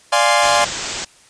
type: chord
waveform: sawtooth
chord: D half-diminished seventh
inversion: none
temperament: equal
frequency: 587.3 / 698.5 / 830.6 / 1046.5 Hz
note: D5 / F5 / Ab5 / C6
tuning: 0 / 0 / 0 / 0 cents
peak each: -14 dBFS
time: 0.12-0.65 s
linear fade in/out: 10 ms
type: low-pass noise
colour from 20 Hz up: white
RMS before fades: -26 dBFS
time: 0.42-1.05 s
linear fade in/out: 10 ms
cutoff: 8000 Hz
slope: 96 dB/octave
effects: white hiss -49 dBFS RMS until 1.29 s + resampled to 22050 Hz